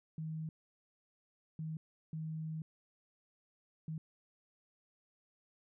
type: tone bursts at uneven times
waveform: sine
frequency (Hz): 158.2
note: D#3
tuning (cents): +29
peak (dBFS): -38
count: 4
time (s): 0.18-0.49 / 1.59-1.77 / 2.13-2.62 / 3.88-3.98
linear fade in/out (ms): 2
effects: none